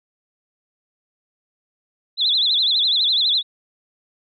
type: tone with vibrato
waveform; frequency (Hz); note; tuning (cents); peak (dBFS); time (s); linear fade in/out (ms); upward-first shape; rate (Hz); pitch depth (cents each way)
sine; 3729; A#7; 0; -15; 2.17-3.43; 50; sine; 12; 180
effects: none